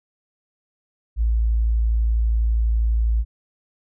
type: tone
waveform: sine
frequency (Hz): 56.1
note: A1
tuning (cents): +34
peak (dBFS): -16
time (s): 1.16-3.25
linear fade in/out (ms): 50
effects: none